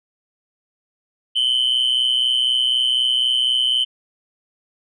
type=tone pair together; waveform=sine; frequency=2979 / 3103 Hz; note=F#7 / G7; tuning=+11 / -18 cents; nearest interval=minor second; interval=71 cents; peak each=-17 / -16 dBFS; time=1.35-3.85 s; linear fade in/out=20 ms; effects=tanh soft clip ceiling -12 dBFS